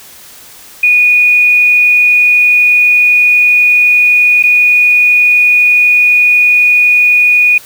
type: tone with dropouts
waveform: sine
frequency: 2462 Hz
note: D#7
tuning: 19 cents flat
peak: -4 dBFS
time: 0.83-7.58 s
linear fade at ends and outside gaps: 5 ms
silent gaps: 4.427-4.436 s
effects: white hiss -35 dBFS RMS until 7.65 s